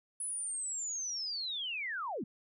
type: linear sweep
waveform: sine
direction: down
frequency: 10290 to 166.6 Hz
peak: -35 dBFS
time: 0.2-2.24 s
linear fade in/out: 5 ms
effects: none